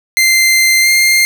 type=tone with pitch glide; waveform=sawtooth; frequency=2083 to 2108 Hz; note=C7 to C7; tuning=-8 to +12 cents; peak=-4 dBFS; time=0.17-1.25 s; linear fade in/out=0 ms; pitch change=+20 cents; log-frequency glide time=0.82-0.88 s; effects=none